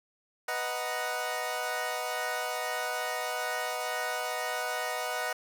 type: chord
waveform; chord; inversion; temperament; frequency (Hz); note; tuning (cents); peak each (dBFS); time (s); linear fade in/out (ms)
20% pulse; B major seventh; none; equal; 493.9 / 622.3 / 740 / 932.3; B4 / D#5 / F#5 / A#5; 0 / 0 / 0 / 0; -33 / -31 / -30 / -36; 0.48-5.33; 5
effects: none